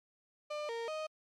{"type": "tone with pitch steps", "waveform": "35% pulse", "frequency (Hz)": [598, 462.6, 623], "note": ["D5", "A#4", "D#5"], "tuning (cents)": [31, -13, 2], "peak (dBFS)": -35, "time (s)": [0.5, 1.07], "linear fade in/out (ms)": 10, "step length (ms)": 190, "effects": ["low-pass 5000 Hz 12 dB/octave", "MP3 96 kbps"]}